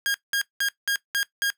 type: tone bursts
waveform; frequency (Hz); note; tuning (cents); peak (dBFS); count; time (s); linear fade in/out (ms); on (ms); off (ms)
sawtooth; 1624; G#6; -39; -18; 6; 0.06-1.502; 0; 82; 190
effects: noise-tail reverb RT60 0.1 s tail -18 dB re dry